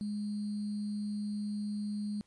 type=tone with sample-and-hold; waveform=sine; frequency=207.7 Hz; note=G#3; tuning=in tune; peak=-33 dBFS; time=0.01-2.21 s; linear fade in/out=0 ms; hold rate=4410 Hz; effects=pink hiss -71 dBFS RMS until 2.26 s + resampled to 24000 Hz